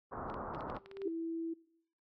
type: low-pass noise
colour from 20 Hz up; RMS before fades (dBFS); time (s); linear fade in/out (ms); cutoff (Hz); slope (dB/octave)
white; -42; 0.11-0.79; 20; 1300; 48
type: clicks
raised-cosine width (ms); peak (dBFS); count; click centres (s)
0.3; -35; 10; 0.3 / 0.342 / 0.548 / 0.608 / 0.7 / 0.766 / 0.86 / 0.914 / 0.97 / 1.018
type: tone with exponential growth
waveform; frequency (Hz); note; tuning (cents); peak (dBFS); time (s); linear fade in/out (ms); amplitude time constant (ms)
sine; 392; G4; 0; -32; 0.74-1.08; 5; 72
type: tone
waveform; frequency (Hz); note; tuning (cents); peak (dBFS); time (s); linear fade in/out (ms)
sine; 329.6; E4; 0; -36; 1.05-1.54; 10
effects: noise-tail reverb RT60 0.7 s tail -21 dB re dry + AAC 64 kbps